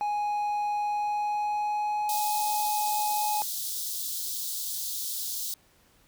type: tone with pitch glide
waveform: triangle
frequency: 830.6 to 842.2 Hz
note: G#5 to G#5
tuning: 0 to +24 cents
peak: -24 dBFS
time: 0.01-3.42 s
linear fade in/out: 0 ms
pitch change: +24 cents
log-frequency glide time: 0.8-2.38 s
type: high-pass noise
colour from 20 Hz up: white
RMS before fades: -33 dBFS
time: 2.09-5.54 s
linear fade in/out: 2 ms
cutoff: 3500 Hz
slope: 48 dB/octave
effects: pink hiss -62 dBFS RMS until 6.07 s